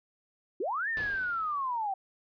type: linear two-way sweep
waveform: sine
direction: up then down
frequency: 311.1 to 1848 to 751 Hz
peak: -29 dBFS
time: 0.6-1.94 s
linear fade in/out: 5 ms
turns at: 0.89 s
type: noise with exponential decay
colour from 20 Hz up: pink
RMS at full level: -40 dBFS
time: 0.97-1.89 s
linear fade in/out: 1 ms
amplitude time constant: 200 ms
effects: resampled to 11025 Hz